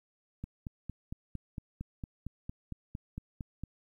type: click train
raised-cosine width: 5 ms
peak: -26 dBFS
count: 15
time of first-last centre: 0.44-3.636 s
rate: 4.38 Hz
effects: 11-bit